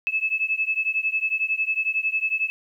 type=beating tone pair; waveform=sine; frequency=2600 / 2611 Hz; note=E7 / E7; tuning=-24 / -17 cents; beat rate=11 Hz; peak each=-24 / -25 dBFS; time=0.07-2.5 s; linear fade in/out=0 ms; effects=10-bit